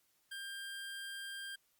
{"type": "tone", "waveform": "25% pulse", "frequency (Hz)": 1595, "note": "G6", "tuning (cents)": 30, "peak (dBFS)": -39, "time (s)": [0.31, 1.56], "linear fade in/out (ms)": 10, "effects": ["white hiss -75 dBFS RMS until 1.79 s", "Opus 48 kbps"]}